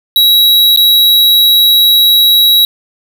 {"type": "tone with dropouts", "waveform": "square", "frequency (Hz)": 3872, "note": "B7", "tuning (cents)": -35, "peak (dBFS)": -5, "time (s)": [0.16, 2.65], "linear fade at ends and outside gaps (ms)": 1, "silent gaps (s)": [0.762, 0.773], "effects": []}